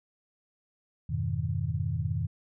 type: chord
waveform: sine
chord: F half-diminished seventh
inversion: none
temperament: equal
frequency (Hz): 87.31 / 103.83 / 123.47 / 155.56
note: F2 / Ab2 / Cb3 / Eb3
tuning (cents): 0 / 0 / 0 / 0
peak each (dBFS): -33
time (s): 1.09-2.27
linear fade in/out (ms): 10
effects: none